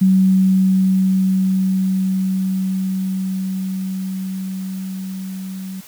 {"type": "tone with level ramp", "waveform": "sine", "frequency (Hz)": 189.1, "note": "F#3", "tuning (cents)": 38, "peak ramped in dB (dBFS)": [-9, -26], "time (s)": [0.01, 5.81], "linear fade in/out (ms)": 10, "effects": ["white hiss -42 dBFS RMS until 5.87 s"]}